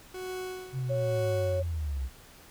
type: tone with tremolo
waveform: 40% pulse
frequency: 370 Hz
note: F#4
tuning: in tune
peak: -33 dBFS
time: 0.14-1.6 s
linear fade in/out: 5 ms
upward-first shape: sine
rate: 1.1 Hz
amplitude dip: 85%
type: linear sweep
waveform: sine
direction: down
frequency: 134.5 to 62 Hz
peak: -29 dBFS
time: 0.72-2.1 s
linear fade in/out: 50 ms
type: tone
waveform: sine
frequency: 551 Hz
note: C#5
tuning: 11 cents flat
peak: -28 dBFS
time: 0.89-1.63 s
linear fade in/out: 20 ms
effects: pink hiss -53 dBFS RMS until 2.5 s